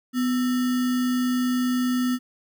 sine tone with sample-and-hold, 250 Hz, B3, 21 cents sharp, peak -20 dBFS, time 0.13-2.19 s, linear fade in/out 50 ms, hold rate 1575 Hz, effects none

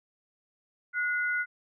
sine tone pair together, 1454 / 2050 Hz, F#6 / C7, -31 / -36 cents, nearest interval tritone, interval 595 cents, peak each -27 / -33 dBFS, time 0.93-1.46 s, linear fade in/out 50 ms, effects none

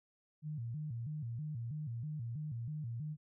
sine tone with vibrato, 133.4 Hz, C3, 34 cents sharp, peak -38 dBFS, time 0.42-3.17 s, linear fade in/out 50 ms, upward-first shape square, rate 3.1 Hz, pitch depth 230 cents each way, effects none

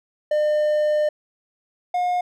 triangle tone pair in turn, 603 / 717.1 Hz, D5 / F5, +46 / +46 cents, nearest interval minor third, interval 300 cents, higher second, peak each -15 / -17 dBFS, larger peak first, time 0.31-1.09 / 1.94-2.21 s, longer first, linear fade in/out 5 ms, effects none

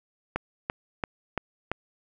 click train, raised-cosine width 0.5 ms, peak -12 dBFS, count 5, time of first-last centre 0.36-1.716 s, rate 2.95 Hz, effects none

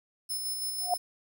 10% pulse tone with tremolo, 5240 Hz, E8, 11 cents flat, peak -25 dBFS, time 0.29-0.98 s, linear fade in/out 20 ms, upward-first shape square, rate 6.1 Hz, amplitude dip 30%
sine tone with exponential growth, 719 Hz, F#5, 50 cents flat, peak -20 dBFS, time 0.8-0.94 s, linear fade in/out 2 ms, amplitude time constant 30 ms
effects none

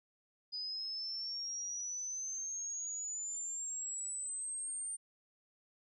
sine exponential sweep, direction up, 4946 to 8870 Hz, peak -38 dBFS, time 0.52-4.97 s, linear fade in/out 20 ms, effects none

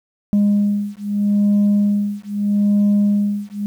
sine beating tone pair, 204.3 / 205.09 Hz, G#3 / G#3, -28 / -21 cents, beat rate 0.79 Hz, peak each -15 dBFS, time 0.33-3.66 s, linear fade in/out 0 ms, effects tanh soft clip ceiling -10 dBFS + 8-bit

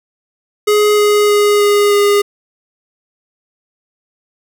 square tone with pitch steps, 418.7 / 416 / 413.4 / 410.8 / 408.2 Hz, G#4 / G#4 / G#4 / G#4 / G#4, +14 / +3 / -8 / -19 / -30 cents, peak -9 dBFS, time 0.67-2.22 s, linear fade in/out 10 ms, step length 310 ms, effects none

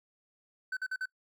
triangle tone bursts, 1520 Hz, F#6, 46 cents sharp, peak -30 dBFS, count 4, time 0.72-1.057 s, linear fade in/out 5 ms, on 49 ms, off 47 ms, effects noise-tail reverb RT60 0.1 s tail -22 dB re dry

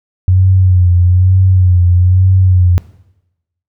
sine tone with vibrato, 91.3 Hz, F#2, 23 cents flat, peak -5 dBFS, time 0.28-2.78 s, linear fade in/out 0 ms, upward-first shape sine, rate 1.1 Hz, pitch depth 55 cents each way, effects noise-tail reverb RT60 0.9 s tail -18 dB re dry

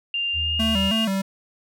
sine tone with pitch glide, 2794 to 2836 Hz, F7 to F7, 0 to +26 cents, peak -22 dBFS, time 0.14-1.05 s, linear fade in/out 2 ms, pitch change +26 cents, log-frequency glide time 0.36-0.56 s
sine tone, 78.8 Hz, D#2, 23 cents sharp, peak -27 dBFS, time 0.33-0.92 s, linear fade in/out 50 ms
square tone with vibrato, 207.7 Hz, G#3, in tune, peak -22 dBFS, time 0.59-1.22 s, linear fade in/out 10 ms, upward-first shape square, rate 3.1 Hz, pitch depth 120 cents each way
effects none

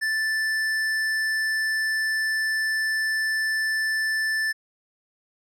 sine tone with tanh clipping, 1760 Hz, A6, in tune, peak -24 dBFS, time 0.01-4.53 s, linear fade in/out 20 ms, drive 13 dB, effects none

